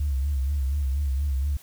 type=tone with vibrato; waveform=sine; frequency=69.3 Hz; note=C#2; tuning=in tune; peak=-21 dBFS; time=0-1.57 s; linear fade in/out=5 ms; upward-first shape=sine; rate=4.2 Hz; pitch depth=94 cents each way; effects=tanh soft clip ceiling -18 dBFS + white hiss -52 dBFS RMS until 1.62 s